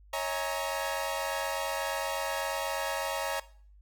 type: chord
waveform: sawtooth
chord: A# half-diminished seventh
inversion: first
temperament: equal with one note detuned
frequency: 554.4 / 642.7 / 830.6 / 932.3 Hz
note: C#5 / E5 / G#5 / A#5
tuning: 0 / -44 / 0 / 0 cents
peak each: -31 / -33 / -34 / -32 dBFS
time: 0.13-3.4 s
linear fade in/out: 5 ms
effects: noise-tail reverb RT60 0.5 s tail -18 dB re dry + added 50 Hz sine -53 dBFS peak until 3.81 s